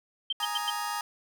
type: tone bursts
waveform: sine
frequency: 3136 Hz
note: G7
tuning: in tune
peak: -26 dBFS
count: 4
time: 0.3-0.702 s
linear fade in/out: 5 ms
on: 27 ms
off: 98 ms
type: chord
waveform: sawtooth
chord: Ab suspended second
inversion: none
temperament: just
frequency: 830.6 / 934.4 / 1245.9 Hz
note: Ab5 / Bb5 / Eb6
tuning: 0 / +4 / +2 cents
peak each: -31 dBFS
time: 0.4-1.01 s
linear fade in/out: 2 ms
effects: none